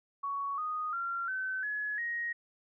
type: tone with pitch steps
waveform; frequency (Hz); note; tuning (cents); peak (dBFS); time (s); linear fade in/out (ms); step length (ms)
sine; 1118 / 1240.5 / 1376.4 / 1527.2 / 1694.6 / 1880.2; C#6 / D#6 / F6 / G6 / G#6 / A#6; +14 / -6 / -26 / -46 / +34 / +14; -32; 0.23-2.33; 10; 350
effects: none